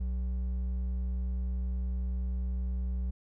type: tone with hard clipping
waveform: sine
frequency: 62.1 Hz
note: B1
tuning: 10 cents sharp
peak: -31 dBFS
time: 0-3.11 s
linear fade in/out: 10 ms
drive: 5 dB
effects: none